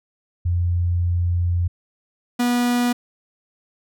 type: tone pair in turn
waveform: sine / 45% pulse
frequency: 87.4 / 243.2 Hz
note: F2 / B3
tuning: +2 / -26 cents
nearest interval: octave + tritone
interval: 1772 cents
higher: second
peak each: -17 dBFS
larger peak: neither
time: 0.45-1.68 / 2.39-2.93 s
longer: first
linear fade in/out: 10 ms
effects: none